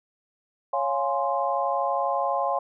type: chord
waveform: sine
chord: Db major seventh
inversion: none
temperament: equal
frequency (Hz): 554.4 / 698.5 / 830.6 / 1046.5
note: Db5 / F5 / Ab5 / C6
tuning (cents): 0 / 0 / 0 / 0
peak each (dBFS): -28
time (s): 0.73-2.59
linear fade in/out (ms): 5
effects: none